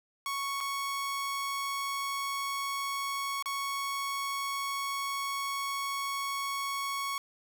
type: tone with dropouts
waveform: sawtooth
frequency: 1108.7 Hz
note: C#6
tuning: in tune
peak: -28 dBFS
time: 0.26-7.18 s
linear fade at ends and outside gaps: 1 ms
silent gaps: 0.605-0.609 / 3.425-3.458 s
effects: none